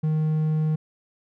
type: tone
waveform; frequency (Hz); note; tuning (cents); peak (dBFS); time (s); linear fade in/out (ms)
triangle; 155.56; D#3; 0; -18; 0.03-0.76; 10
effects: none